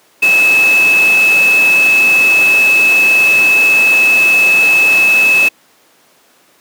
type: tone in noise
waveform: sine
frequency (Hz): 2597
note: E7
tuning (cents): -26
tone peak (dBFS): -6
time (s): 0.22-5.49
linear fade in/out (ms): 10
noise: pink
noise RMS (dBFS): -20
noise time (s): 0.22-5.49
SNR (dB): +11
effects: pink hiss -49 dBFS RMS until 6.6 s + high-pass 300 Hz 12 dB/octave